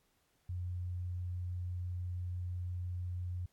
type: tone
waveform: sine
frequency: 89.4 Hz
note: F2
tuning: 41 cents sharp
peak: -36 dBFS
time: 0.49-3.46 s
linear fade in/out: 5 ms
effects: pink hiss -75 dBFS RMS until 3.52 s + AAC 64 kbps